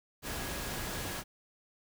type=tone in noise; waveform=sine; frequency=1661.2 Hz; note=G#6; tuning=in tune; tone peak=-49 dBFS; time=0.22-1.24 s; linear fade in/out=50 ms; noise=pink; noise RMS=-38 dBFS; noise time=0.22-1.24 s; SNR=-14 dB; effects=none